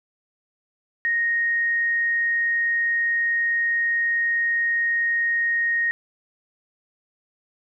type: tone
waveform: sine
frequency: 1864.7 Hz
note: A#6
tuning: in tune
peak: -19 dBFS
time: 1.05-5.91 s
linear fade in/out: 0 ms
effects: none